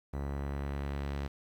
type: tone with low-pass filter sweep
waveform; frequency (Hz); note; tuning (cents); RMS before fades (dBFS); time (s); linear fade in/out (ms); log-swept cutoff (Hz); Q
sawtooth; 70.2; C#2; +22; -36; 0.13-1.28; 10; 1200 to 4600; 0.76
effects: 10-bit